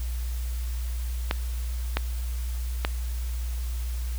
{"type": "clicks", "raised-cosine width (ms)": 0.3, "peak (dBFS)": -8, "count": 3, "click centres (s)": [1.311, 1.97, 2.849], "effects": ["added 60 Hz sine -27 dBFS peak until 4.18 s", "white hiss -45 dBFS RMS until 4.18 s"]}